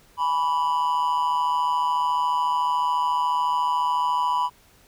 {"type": "tone with amplitude modulation", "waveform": "triangle", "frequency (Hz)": 987.8, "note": "B5", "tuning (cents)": 0, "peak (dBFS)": -15, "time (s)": [0.17, 4.5], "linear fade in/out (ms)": 50, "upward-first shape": "sine", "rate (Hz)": 154, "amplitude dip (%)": 70, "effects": ["pink hiss -56 dBFS RMS until 4.87 s"]}